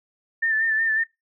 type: tone with vibrato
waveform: sine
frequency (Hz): 1783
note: A6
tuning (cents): +22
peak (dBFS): -19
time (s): 0.42-1.04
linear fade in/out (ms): 10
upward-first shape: sine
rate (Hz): 5.4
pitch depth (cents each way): 40
effects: noise-tail reverb RT60 0.2 s tail -22 dB re dry